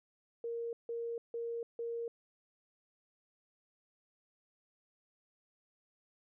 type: tone bursts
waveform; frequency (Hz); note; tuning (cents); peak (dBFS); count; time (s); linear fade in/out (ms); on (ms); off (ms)
sine; 466.2; A#4; 0; -36; 4; 0.44-2.08; 2; 290; 160
effects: none